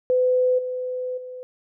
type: tone with level steps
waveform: sine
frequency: 505 Hz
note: B4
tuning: 39 cents sharp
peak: -16 / -25 / -33 dBFS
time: 0.1-1.43 s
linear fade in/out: 0 ms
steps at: 0.58 / 1.17 s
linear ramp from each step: 10 ms
effects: none